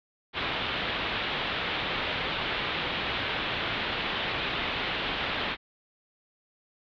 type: low-pass noise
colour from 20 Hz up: white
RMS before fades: -31 dBFS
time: 0.33-5.57 s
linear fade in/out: 50 ms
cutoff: 3700 Hz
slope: 48 dB/octave
effects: none